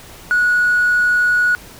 sine tone with hard clipping, 1461 Hz, F#6, 22 cents flat, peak -12 dBFS, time 0.31-1.55 s, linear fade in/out 0 ms, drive 1 dB, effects pink hiss -39 dBFS RMS until 1.79 s

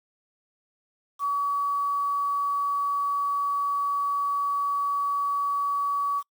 sine tone with quantisation, 1136 Hz, C#6, 42 cents sharp, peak -23 dBFS, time 1.19-6.23 s, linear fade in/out 50 ms, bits 8, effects noise-tail reverb RT60 0.1 s tail -26 dB re dry

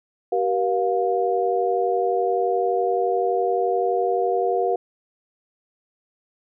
sine tone cluster, 384.6 / 476.3 / 706 Hz, G4 / A#4 / F5, -33 / +37 / +19 cents, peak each -23 dBFS, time 0.32-4.76 s, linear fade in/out 5 ms, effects none

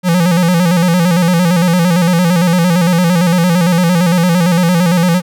square tone with vibrato, 174.61 Hz, F3, in tune, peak -9 dBFS, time 0.03-5.22 s, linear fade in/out 50 ms, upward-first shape square, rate 8.8 Hz, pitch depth 74 cents each way, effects none

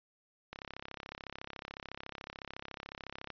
click train, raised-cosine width 0.3 ms, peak -26 dBFS, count 95, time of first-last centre 0.53-3.303 s, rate 33.9 Hz, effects resampled to 11025 Hz

